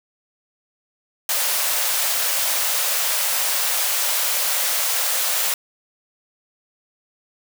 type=high-pass noise; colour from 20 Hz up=white; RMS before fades=-21 dBFS; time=1.29-5.54 s; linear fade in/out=2 ms; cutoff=480 Hz; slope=96 dB/octave; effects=none